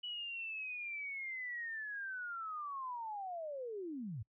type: linear sweep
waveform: sine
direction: down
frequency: 2960 to 93.1 Hz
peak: -40 dBFS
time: 0.03-4.23 s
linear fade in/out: 10 ms
effects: noise-tail reverb RT60 0.1 s tail -25 dB re dry